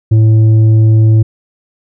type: tone with tanh clipping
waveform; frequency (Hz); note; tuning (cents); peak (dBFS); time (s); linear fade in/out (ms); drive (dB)
triangle; 110; A2; 0; -5; 0.11-1.23; 10; 10
effects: none